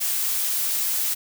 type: noise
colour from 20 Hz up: blue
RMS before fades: -24 dBFS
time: 0-1.15 s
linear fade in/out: 20 ms
effects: none